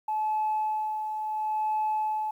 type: tone with tremolo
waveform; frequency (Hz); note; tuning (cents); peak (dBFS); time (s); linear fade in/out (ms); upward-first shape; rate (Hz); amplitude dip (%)
sine; 861; A5; -38; -23; 0.08-2.31; 5; sine; 0.72; 50
effects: tanh soft clip ceiling -21 dBFS + 10-bit